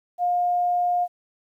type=tone; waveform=sine; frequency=710 Hz; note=F5; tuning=28 cents sharp; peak=-19 dBFS; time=0.18-1.08 s; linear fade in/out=50 ms; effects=10-bit